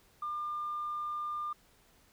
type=tone; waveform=sine; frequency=1200 Hz; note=D6; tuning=37 cents sharp; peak=-33 dBFS; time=0.22-1.53 s; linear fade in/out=5 ms; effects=tanh soft clip ceiling -29 dBFS + pink hiss -65 dBFS RMS until 2.12 s